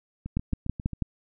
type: two click trains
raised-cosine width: 5 ms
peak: -22 / -13 dBFS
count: 6 / 5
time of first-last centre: 0.26-0.933 / 0.37-1.023 s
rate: 7.43 / 6.13 Hz
effects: none